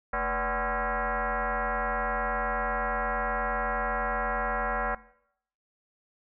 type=tone with frequency modulation; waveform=sine; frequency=311.1 Hz; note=D#4; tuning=in tune; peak=-26 dBFS; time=0.13-4.95 s; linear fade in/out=5 ms; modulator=267 Hz; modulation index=5.6; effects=noise-tail reverb RT60 0.7 s tail -19 dB re dry